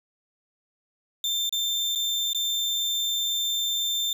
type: tone with dropouts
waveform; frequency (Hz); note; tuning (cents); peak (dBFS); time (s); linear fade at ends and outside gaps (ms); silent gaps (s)
35% pulse; 3578; A7; +28; -22; 1.24-4.13; 2; 1.494-1.525 / 1.951-1.957 / 2.332-2.347
effects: none